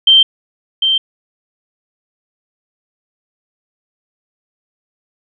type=tone with echo; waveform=sine; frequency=3135 Hz; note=G7; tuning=1 cent flat; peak=-4 dBFS; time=0.07-0.23 s; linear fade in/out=5 ms; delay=750 ms; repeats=1; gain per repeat=-6 dB; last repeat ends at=0.98 s; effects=none